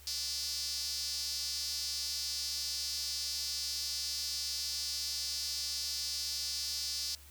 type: tone with high-pass filter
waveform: sawtooth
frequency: 292.8 Hz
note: D4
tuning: 5 cents flat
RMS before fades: -37 dBFS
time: 0.07-7.15 s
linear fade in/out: 2 ms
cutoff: 4900 Hz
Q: 4.8
effects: added 72 Hz sine -55 dBFS peak until 7.3 s + white hiss -57 dBFS RMS until 7.3 s